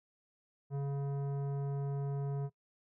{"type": "tone with tanh clipping", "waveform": "triangle", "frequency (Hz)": 140, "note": "C#3", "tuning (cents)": 18, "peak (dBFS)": -35, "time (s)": [0.7, 2.5], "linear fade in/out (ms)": 50, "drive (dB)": 17, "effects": ["noise-tail reverb RT60 0.1 s tail -21 dB re dry"]}